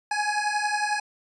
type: beating tone pair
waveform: 25% pulse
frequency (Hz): 830.6 / 841.6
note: G#5 / G#5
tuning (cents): 0 / +23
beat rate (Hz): 11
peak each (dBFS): -23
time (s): 0.11-1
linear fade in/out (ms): 5
effects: resampled to 22050 Hz